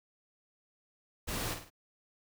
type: noise with echo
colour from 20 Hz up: pink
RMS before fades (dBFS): -36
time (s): 1.27-1.55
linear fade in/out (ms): 20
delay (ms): 51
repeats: 3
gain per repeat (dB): -7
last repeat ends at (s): 1.703
effects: none